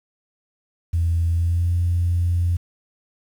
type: tone with pitch glide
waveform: sine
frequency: 84.1 to 87.02 Hz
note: E2 to F2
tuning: +35 to -6 cents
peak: -16 dBFS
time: 0.93-2.57 s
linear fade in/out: 10 ms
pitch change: +59 cents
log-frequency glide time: 1.3-1.7 s
effects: tanh soft clip ceiling -12 dBFS + 8-bit